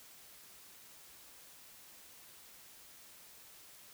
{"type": "silence", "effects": ["white hiss -57 dBFS RMS until 3.93 s"]}